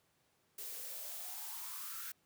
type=noise with high-pass filter sweep; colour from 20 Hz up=blue; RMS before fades=-45 dBFS; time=0.58-2.12 s; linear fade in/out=5 ms; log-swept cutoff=390 to 1500 Hz; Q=7; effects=pink hiss -75 dBFS RMS until 2.25 s + high-pass 100 Hz 12 dB/octave